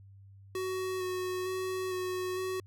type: tone with vibrato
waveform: square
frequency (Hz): 370.6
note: F#4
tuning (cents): +3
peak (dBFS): -33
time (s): 0.55-2.6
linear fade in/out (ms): 2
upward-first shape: square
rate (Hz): 1.1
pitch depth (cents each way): 14
effects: added 98 Hz sine -51 dBFS peak until 2.66 s